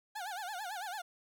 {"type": "tone with vibrato", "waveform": "30% pulse", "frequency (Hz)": 784, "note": "G5", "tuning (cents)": 0, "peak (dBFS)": -36, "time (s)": [0.15, 1.02], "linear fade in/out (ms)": 10, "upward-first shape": "sine", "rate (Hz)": 9, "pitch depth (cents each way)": 190, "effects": []}